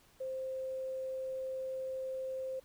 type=tone with quantisation; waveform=sine; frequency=524 Hz; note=C5; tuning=2 cents sharp; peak=-36 dBFS; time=0.2-2.6 s; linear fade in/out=10 ms; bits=11; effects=pink hiss -65 dBFS RMS until 2.64 s